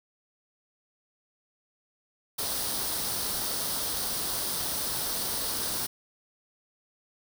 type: noise with comb filter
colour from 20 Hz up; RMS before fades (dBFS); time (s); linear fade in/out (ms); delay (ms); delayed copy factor
white; -31; 2.38-5.87; 10; 0.21; +0.55
effects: none